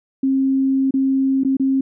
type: tone with dropouts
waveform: sine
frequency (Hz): 267.9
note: C4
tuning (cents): +41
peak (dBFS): -14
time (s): 0.23-1.81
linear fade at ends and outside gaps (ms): 5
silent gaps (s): 0.909-0.939 / 1.436-1.448 / 1.569-1.597
effects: none